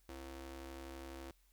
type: ring-modulated tone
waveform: sawtooth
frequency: 200 Hz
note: G3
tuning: 35 cents sharp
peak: -40 dBFS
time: 0.09-1.31 s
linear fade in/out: 0 ms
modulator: 136 Hz
effects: added 44 Hz sine -69 dBFS peak until 1.52 s + white hiss -75 dBFS RMS until 1.52 s